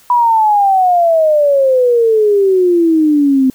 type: exponential sweep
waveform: sine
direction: down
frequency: 987.8 to 257.5 Hz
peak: -7 dBFS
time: 0.1-3.5 s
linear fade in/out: 2 ms
effects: white hiss -46 dBFS RMS until 3.54 s